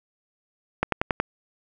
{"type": "click train", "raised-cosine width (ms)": 0.5, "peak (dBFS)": -6, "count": 5, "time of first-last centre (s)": [0.83, 1.2], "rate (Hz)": 10.8, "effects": []}